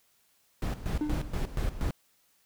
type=noise with tremolo; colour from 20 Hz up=brown; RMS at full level=-29 dBFS; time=0.62-1.91 s; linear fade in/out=2 ms; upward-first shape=square; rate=4.2 Hz; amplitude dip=75%
type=tone with exponential decay; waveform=triangle; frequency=300.4 Hz; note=D4; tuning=39 cents sharp; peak=-23 dBFS; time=1.01-1.42 s; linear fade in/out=1 ms; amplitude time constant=89 ms
effects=white hiss -68 dBFS RMS until 2.45 s